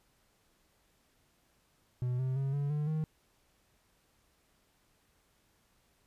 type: tone with pitch steps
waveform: triangle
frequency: 124.3 / 130.1 / 136.18 / 142.54 / 149.19 / 156.16 Hz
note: B2 / C3 / C#3 / C#3 / D3 / D#3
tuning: +12 / -9 / -30 / +49 / +28 / +7 cents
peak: -28 dBFS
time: 2.02-3.04 s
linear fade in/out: 0 ms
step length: 170 ms
effects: pink hiss -71 dBFS RMS until 6.06 s + resampled to 32000 Hz